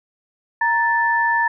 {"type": "tone pair together", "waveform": "sine", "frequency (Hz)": [933.3, 1760], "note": ["A#5", "A6"], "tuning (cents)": [2, 0], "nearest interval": "major seventh", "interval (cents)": 1098, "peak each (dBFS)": -18, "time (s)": [0.61, 1.48], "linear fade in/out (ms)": 5, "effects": []}